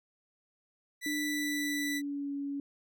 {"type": "tone", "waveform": "sawtooth", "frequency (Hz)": 1975.5, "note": "B6", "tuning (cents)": 0, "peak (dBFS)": -30, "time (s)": [1.01, 2.02], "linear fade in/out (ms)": 50}
{"type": "tone with pitch glide", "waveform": "sine", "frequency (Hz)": [296.1, 281.4], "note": ["D4", "C#4"], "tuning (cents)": [14, 26], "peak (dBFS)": -33, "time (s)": [1.06, 2.6], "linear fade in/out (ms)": 2, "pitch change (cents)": -88, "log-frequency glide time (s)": [1.25, 2.34]}
{"effects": []}